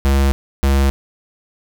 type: tone pair in turn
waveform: square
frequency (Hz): 68.5 / 68.5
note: C#2 / C#2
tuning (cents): -20 / -20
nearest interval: unison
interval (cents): 0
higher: neither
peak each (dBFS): -12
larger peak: neither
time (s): 0.05-0.32 / 0.63-0.9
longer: neither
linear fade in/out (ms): 0
effects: none